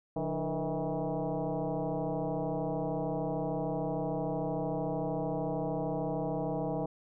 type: tone with frequency modulation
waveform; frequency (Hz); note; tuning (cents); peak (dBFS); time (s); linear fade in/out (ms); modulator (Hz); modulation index
sine; 174.61; F3; 0; -30; 0.16-6.86; 5; 158; 4.1
effects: none